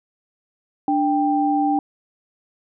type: tone pair together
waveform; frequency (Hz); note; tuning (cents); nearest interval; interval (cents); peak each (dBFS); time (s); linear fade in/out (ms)
sine; 294.2 / 788; D4 / G5; +3 / +9; octave + perfect fourth; 1706; -19; 0.88-1.79; 2
effects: none